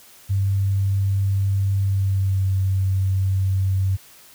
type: tone with pitch glide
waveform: sine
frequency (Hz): 98 to 95.6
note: G2 to G2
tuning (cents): 0 to -43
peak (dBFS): -17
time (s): 0.29-3.97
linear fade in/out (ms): 20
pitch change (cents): -43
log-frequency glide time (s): 1.82-2.5
effects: white hiss -48 dBFS RMS until 4.34 s